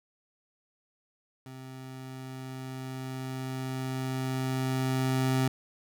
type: tone with level ramp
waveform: 25% pulse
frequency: 130.81 Hz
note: C3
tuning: in tune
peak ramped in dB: -39 to -20 dBFS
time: 1.46-5.48 s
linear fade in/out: 2 ms
effects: none